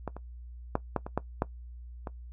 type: clicks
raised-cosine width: 1 ms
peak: -19 / -27 / -12 / -13 / -23 / -13 / -12 / -22 dBFS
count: 8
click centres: 0.077 / 0.166 / 0.754 / 0.963 / 1.065 / 1.176 / 1.421 / 2.072 s
effects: noise-tail reverb RT60 0.1 s tail -18 dB re dry + added 60 Hz sine -42 dBFS peak until 2.32 s